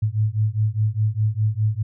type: beating tone pair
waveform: sine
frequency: 105.3 / 110.2 Hz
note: G#2 / A2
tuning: +24 / +3 cents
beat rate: 4.9 Hz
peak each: -21 dBFS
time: 0.02-1.83 s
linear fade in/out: 10 ms
effects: none